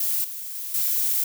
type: noise with level steps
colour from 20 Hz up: violet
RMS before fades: -24 / -34 / -32 / -23 dBFS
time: 0-1.24 s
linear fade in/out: 5 ms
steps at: 0.24 / 0.55 / 0.74 s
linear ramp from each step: 5 ms
effects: none